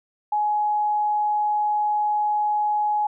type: tone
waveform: sine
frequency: 840 Hz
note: G#5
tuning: 19 cents sharp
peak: -19 dBFS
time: 0.32-3.07 s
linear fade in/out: 5 ms
effects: none

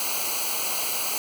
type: noise with comb filter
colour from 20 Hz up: white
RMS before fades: -27 dBFS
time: 0-1.18 s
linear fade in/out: 0 ms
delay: 0.56 ms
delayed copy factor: -0.9
effects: none

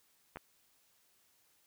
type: clicks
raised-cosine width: 0.5 ms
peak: -29 dBFS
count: 2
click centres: 0.359 / 0.371 s
effects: white hiss -71 dBFS RMS until 1.66 s

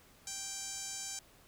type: tone with band-pass filter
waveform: sawtooth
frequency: 784 Hz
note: G5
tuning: in tune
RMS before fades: -42 dBFS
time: 0.27-1.19 s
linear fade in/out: 2 ms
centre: 6900 Hz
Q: 3.5
effects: pink hiss -62 dBFS RMS until 1.47 s

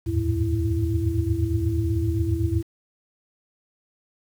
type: tone cluster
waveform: sine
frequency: 76.8 / 85.6 / 102.3 / 110.3 / 331.6 Hz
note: D#2 / F2 / G#2 / A2 / E4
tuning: -22 / -34 / -26 / +5 / +10 cents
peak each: -27 dBFS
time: 0.06-2.63 s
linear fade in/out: 20 ms
effects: 8-bit

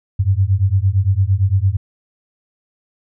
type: beating tone pair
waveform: sine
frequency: 92.5 / 101.3 Hz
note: F#2 / G#2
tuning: 0 / -43 cents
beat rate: 8.8 Hz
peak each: -15 dBFS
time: 0.19-1.77 s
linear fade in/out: 10 ms
effects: none

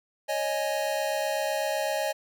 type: chord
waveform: square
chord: C# suspended second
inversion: none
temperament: equal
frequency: 554.4 / 622.3 / 830.6 Hz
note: C#5 / D#5 / G#5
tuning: 0 / 0 / 0 cents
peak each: -32 / -30 / -33 dBFS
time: 0.28-2.13 s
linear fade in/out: 20 ms
effects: none

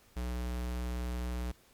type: tone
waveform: square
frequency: 61 Hz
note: B1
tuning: 21 cents flat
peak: -34 dBFS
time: 0.16-1.52 s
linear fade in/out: 10 ms
effects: pink hiss -63 dBFS RMS until 1.73 s + MP3 96 kbps

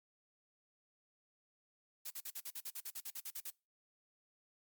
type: noise bursts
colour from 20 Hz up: blue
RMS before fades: -44 dBFS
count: 15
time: 2.05-3.506 s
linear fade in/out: 10 ms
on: 56 ms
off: 44 ms
effects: noise-tail reverb RT60 0.3 s tail -26 dB re dry + Opus 48 kbps

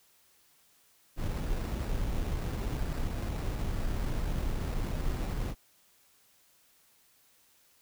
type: noise with sample-and-hold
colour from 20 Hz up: brown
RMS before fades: -32 dBFS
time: 1.16-5.55 s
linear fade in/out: 50 ms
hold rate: 3150 Hz
effects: white hiss -65 dBFS RMS until 7.81 s

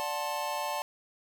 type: chord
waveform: square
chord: D dominant seventh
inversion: none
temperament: just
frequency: 587.3 / 734.2 / 881 / 1057.2 Hz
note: D5 / F#5 / A5 / C6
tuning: 0 / -14 / +2 / +18 cents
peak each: -38 / -40 / -35 / -39 dBFS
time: 0-0.82 s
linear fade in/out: 0 ms
effects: none

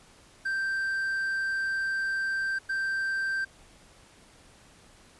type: tone bursts at uneven times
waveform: triangle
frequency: 1568 Hz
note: G6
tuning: in tune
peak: -25 dBFS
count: 2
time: 0.45-2.59 / 2.69-3.45 s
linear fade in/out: 10 ms
effects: pink hiss -56 dBFS RMS until 5.19 s + resampled to 24000 Hz

